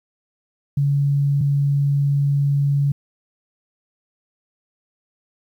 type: tone pair in turn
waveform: sine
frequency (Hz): 141.5 / 141.5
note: C#3 / C#3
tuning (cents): +36 / +36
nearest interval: unison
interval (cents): 0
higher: neither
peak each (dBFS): -15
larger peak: neither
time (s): 0.77-1.41 / 1.41-2.92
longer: second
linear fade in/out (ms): 5
effects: 9-bit